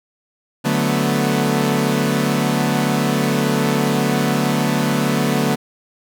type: chord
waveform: sawtooth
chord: B minor seventh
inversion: first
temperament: equal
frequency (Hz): 146.83 / 185 / 220 / 246.9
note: D3 / F#3 / A3 / B3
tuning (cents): 0 / 0 / 0 / 0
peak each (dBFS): -17 / -19 / -17 / -17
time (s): 0.64-5.56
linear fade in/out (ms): 20
effects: none